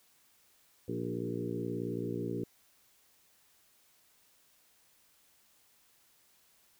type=harmonic tone with a mistuned harmonic; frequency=58.6 Hz; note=A#1; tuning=10 cents sharp; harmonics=2 / 3 / 4 / 5 / 6 / 7 / 8; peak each=-41 / -41 / -42 / -40 / -41 / -41 / -44 dBFS; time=0.88-2.44 s; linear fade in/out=5 ms; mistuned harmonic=6; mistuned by=+31 cents; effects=white hiss -67 dBFS RMS until 6.79 s